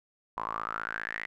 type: tone with band-pass filter sweep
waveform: sawtooth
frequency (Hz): 55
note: A1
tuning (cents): 0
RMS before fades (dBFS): -36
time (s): 0.37-1.26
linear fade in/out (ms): 0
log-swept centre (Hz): 1000 to 2000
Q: 8.8
effects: none